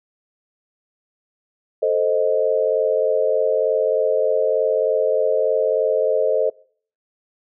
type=chord; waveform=sine; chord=A diminished; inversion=none; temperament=equal; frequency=440 / 523.3 / 622.3 Hz; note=A4 / C5 / Eb5; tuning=0 / 0 / 0 cents; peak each=-20 dBFS; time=1.82-6.5 s; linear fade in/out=10 ms; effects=noise-tail reverb RT60 0.5 s tail -23 dB re dry